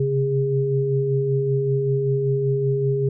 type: tone cluster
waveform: sine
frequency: 131 / 136.2 / 408.2 Hz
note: C3 / C#3 / G#4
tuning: +2 / -30 / -30 cents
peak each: -30 / -21 / -21 dBFS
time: 0-3.09 s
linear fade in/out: 5 ms
effects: none